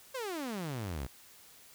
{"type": "exponential sweep", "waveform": "sawtooth", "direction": "down", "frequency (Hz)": [549, 60.4], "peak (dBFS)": -32, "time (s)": [0.14, 1.07], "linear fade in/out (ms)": 10, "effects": ["white hiss -57 dBFS RMS until 1.74 s"]}